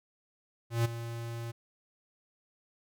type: tone with ADSR envelope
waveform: square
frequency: 116.54 Hz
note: A#2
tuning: in tune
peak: -24 dBFS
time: 0.7-1.52 s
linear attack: 150 ms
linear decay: 14 ms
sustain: -13 dB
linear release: 15 ms
effects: none